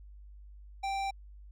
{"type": "tone with hard clipping", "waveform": "triangle", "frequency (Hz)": 784, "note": "G5", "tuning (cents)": 0, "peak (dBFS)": -33, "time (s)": [0.83, 1.11], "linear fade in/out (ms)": 10, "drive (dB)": 18, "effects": ["added 50 Hz sine -48 dBFS peak until 1.51 s"]}